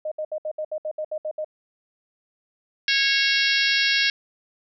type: tone bursts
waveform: sine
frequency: 617 Hz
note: D#5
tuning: 15 cents flat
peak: -25 dBFS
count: 11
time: 0.05-1.446 s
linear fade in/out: 5 ms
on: 66 ms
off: 67 ms
type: harmonic tone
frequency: 549 Hz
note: C#5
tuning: 17 cents flat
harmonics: 3 / 4 / 5 / 6 / 7 / 8 / 9 / 10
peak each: -24 / -25 / -26 / -27 / -27 / -28 / -29 / -29 dBFS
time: 2.88-4.1 s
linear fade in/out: 2 ms
effects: none